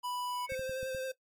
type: tone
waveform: square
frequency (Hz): 987.8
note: B5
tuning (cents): 0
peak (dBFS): -36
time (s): 0.03-0.47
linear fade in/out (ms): 20
type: tone with exponential growth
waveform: sine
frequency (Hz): 2217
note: C#7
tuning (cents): 0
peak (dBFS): -37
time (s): 0.25-0.55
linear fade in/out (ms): 5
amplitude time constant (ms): 64
type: tone with vibrato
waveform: square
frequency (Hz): 523.3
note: C5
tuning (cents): 0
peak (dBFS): -36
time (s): 0.49-1.12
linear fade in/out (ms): 10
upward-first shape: triangle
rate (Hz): 11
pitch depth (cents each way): 25
type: clicks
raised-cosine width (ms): 5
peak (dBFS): -35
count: 5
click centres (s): 0.521 / 0.594 / 0.695 / 0.83 / 0.948
effects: noise-tail reverb RT60 0.1 s tail -18 dB re dry + AAC 64 kbps